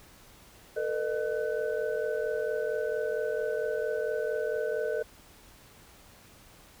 sine tone cluster, 446.2 / 490.6 / 610 / 1505 Hz, A4 / B4 / D#5 / F#6, +24 / -12 / -34 / +29 cents, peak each -31 / -34 / -33 / -40 dBFS, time 0.76-5.03 s, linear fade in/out 10 ms, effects pink hiss -55 dBFS RMS until 6.8 s

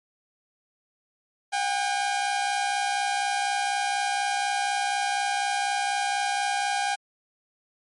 sawtooth tone pair together, 740 / 804.1 Hz, F#5 / G5, 0 / +44 cents, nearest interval minor second, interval 144 cents, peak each -27 / -21 dBFS, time 1.52-6.96 s, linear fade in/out 20 ms, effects MP3 48 kbps

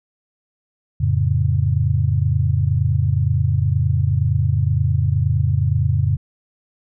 sine chord, F augmented, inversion none, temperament equal with one note detuned, 87.97 / 110 / 138.59 Hz, F2 / A2 / C#3, +13 / 0 / 0 cents, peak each -19 dBFS, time 1-6.17 s, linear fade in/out 10 ms, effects none

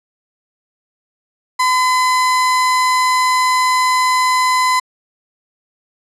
35% pulse tone, 1015 Hz, B5, 47 cents sharp, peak -10 dBFS, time 1.59-4.8 s, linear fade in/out 10 ms, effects low-pass 10000 Hz 12 dB/octave

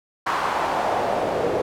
pink noise with band-pass filter sweep, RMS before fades -23 dBFS, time 0.26-1.62 s, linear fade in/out 10 ms, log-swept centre 1100 to 470 Hz, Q 2.3, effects none

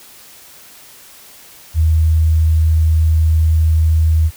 sine tone, 79.7 Hz, D#2, 42 cents sharp, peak -9 dBFS, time 1.74-4.31 s, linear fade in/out 50 ms, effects white hiss -41 dBFS RMS until 4.36 s

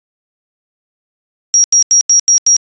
sine tone bursts, 5670 Hz, F8, 25 cents sharp, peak -5 dBFS, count 6, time 1.54-2.565 s, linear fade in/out 0 ms, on 100 ms, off 85 ms, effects resampled to 16000 Hz

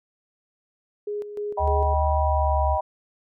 sine tone with tremolo, 414.6 Hz, G#4, 3 cents flat, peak -26 dBFS, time 1.07-1.94 s, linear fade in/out 5 ms, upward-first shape square, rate 3.3 Hz, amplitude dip 60%
sine chord, Eb augmented, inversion none, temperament just, 622.3 / 777.8 / 972.3 Hz, Eb5 / G5 / B5, 0 / -14 / -27 cents, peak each -26 dBFS, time 1.57-2.81 s, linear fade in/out 10 ms
sine tone with pitch glide, 74.3 to 71.36 Hz, D2 to D2, +21 to -49 cents, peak -21 dBFS, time 1.59-2.78 s, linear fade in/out 50 ms, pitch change -70 cents, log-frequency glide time 2.3-2.63 s
effects none

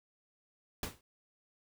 pink noise with exponential decay, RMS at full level -34 dBFS, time 0.83-1.01 s, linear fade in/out 2 ms, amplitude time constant 39 ms, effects none

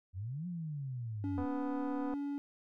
sine exponential two-way sweep, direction up then down, 85.2 to 181.7 to 85.2 Hz, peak -37 dBFS, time 0.13-1.46 s, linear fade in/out 50 ms, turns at 0.47 s
triangle tone, 284.3 Hz, C#4, 44 cents sharp, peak -33 dBFS, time 1.24-2.38 s, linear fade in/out 0 ms
click train, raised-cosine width 1 ms, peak -30 dBFS, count 189, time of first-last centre 1.38-2.138 s, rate 248 Hz
effects none

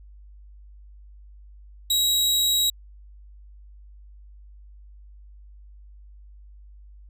sawtooth tone, 3841 Hz, B7, 49 cents flat, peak -16 dBFS, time 1.9-2.7 s, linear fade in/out 5 ms, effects added 50 Hz sine -44 dBFS peak until 7.09 s

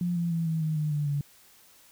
sine tone with pitch steps, 175.7 / 170.7 / 165.84 / 161.12 / 156.53 / 152.07 / 147.75 / 143.54 Hz, F3 / F3 / E3 / E3 / D#3 / D#3 / D3 / D3, +11 / -39 / +11 / -39 / +11 / -39 / +11 / -39 cents, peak -25 dBFS, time 0.01-1.21 s, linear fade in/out 2 ms, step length 150 ms, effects white hiss -57 dBFS RMS until 1.91 s

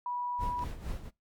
sine tone, 977 Hz, B5, 19 cents flat, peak -32 dBFS, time 0.06-0.64 s, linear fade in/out 2 ms
brown noise with tremolo, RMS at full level -35 dBFS, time 0.38-1.11 s, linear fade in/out 50 ms, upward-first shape sine, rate 4.3 Hz, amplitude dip 70%
clicks, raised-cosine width 0.2 ms, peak -33 / -39 dBFS, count 2, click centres 0.592 / 0.623 s
effects noise-tail reverb RT60 0.2 s tail -23 dB re dry + MP3 96 kbps

